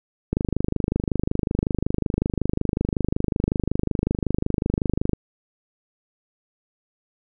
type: click train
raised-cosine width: 3 ms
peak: -8 dBFS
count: 123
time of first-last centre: 0.33-5.133 s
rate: 25.4 Hz
effects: none